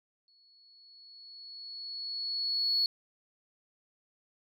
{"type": "tone with exponential growth", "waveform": "sine", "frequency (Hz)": 4382, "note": "C#8", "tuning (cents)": -21, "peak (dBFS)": -23, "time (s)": [0.28, 2.86], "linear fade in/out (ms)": 1, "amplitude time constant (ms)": 560, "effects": ["tanh soft clip ceiling -20 dBFS"]}